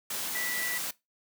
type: tone in noise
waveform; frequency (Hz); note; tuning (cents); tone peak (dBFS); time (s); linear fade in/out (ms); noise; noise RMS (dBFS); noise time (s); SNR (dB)
sine; 1964; B6; -10; -32; 0.35-0.78; 5; white; -34; 0.1-0.91; -1
effects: noise-tail reverb RT60 0.2 s tail -20 dB re dry + high-pass 150 Hz 12 dB/octave